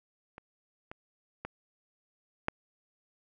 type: clicks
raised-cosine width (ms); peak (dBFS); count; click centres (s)
0.5; -30 / -27 / -22 / -13; 4; 0.381 / 0.915 / 1.45 / 2.484
effects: none